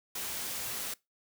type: noise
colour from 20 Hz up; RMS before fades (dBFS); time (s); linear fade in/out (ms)
white; -37; 0.15-0.94; 5
effects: noise-tail reverb RT60 0.2 s tail -22 dB re dry